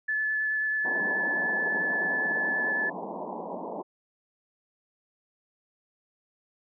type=tone with vibrato; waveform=sine; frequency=1730 Hz; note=A6; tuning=30 cents flat; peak=-25 dBFS; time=0.08-2.9 s; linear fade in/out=10 ms; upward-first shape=sine; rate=9.3 Hz; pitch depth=9 cents each way
type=band-pass noise; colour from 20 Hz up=white; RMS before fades=-36 dBFS; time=0.84-3.83 s; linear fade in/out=20 ms; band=170 to 1000 Hz; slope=96 dB/octave
effects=none